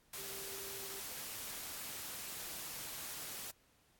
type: tone in noise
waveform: sine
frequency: 392.6 Hz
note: G4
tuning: 3 cents sharp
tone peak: -53 dBFS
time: 0.18-1 s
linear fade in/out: 5 ms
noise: white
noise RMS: -45 dBFS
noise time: 0.13-3.51 s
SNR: -11 dB
effects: pink hiss -71 dBFS RMS until 3.99 s + AAC 64 kbps